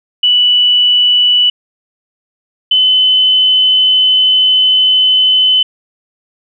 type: tone pair in turn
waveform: sine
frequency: 2960 / 3031 Hz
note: F#7 / F#7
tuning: 0 / +41 cents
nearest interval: unison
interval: 41 cents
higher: second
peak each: -6 dBFS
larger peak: neither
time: 0.23-1.5 / 2.71-5.63 s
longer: second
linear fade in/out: 5 ms
effects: none